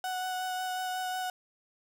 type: tone with vibrato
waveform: 35% pulse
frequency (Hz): 740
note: F#5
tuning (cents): 0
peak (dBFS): -30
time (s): 0.04-1.3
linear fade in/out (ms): 2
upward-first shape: sine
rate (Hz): 5.5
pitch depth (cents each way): 11
effects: none